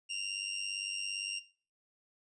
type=tone with amplitude modulation; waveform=sawtooth; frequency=2787 Hz; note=F7; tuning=4 cents flat; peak=-29 dBFS; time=0.09-1.4 s; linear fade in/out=20 ms; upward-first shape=sine; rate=97.6 Hz; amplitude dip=65%; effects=noise-tail reverb RT60 0.4 s tail -17 dB re dry + resampled to 22050 Hz